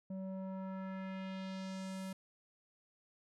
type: tone with low-pass filter sweep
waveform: square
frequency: 190 Hz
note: F#3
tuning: 46 cents sharp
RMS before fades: -43 dBFS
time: 0.1-2.13 s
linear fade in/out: 5 ms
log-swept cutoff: 450 to 12000 Hz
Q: 1.4
effects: none